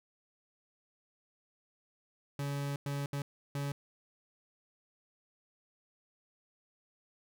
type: tone bursts at uneven times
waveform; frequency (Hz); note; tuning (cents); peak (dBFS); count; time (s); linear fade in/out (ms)
40% pulse; 141.5; C#3; +36; -33; 4; 2.39-2.76 / 2.86-3.06 / 3.13-3.22 / 3.55-3.72; 2
effects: none